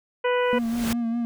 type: harmonic tone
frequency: 493.9 Hz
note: B4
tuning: in tune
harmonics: 1 / 2 / 3 / 4 / 5 / 6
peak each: -21 / -27 / -31 / -33 / -35 / -37 dBFS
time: 0.24-0.59 s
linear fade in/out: 10 ms
type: noise with exponential growth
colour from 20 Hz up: pink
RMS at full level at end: -27 dBFS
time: 0.33-0.93 s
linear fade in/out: 2 ms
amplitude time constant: 130 ms
type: tone with vibrato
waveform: triangle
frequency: 233.1 Hz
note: A#3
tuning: in tune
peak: -21 dBFS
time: 0.53-1.25 s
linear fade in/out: 0 ms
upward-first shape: sine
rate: 5 Hz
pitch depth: 38 cents each way
effects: none